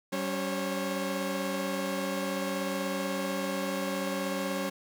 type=tone cluster; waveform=sawtooth; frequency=192.8 / 281.3 / 542 Hz; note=G3 / C#4 / C#5; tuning=-28 / +26 / -39 cents; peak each=-30 / -32 / -30 dBFS; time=0.12-4.7 s; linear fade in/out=10 ms; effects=10-bit